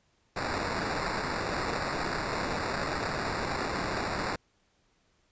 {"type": "noise with sample-and-hold", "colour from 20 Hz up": "blue", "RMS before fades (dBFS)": -32, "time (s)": [0.36, 4.36], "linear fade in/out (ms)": 5, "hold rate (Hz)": 3150, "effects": ["pink hiss -70 dBFS RMS until 5.31 s", "resampled to 16000 Hz"]}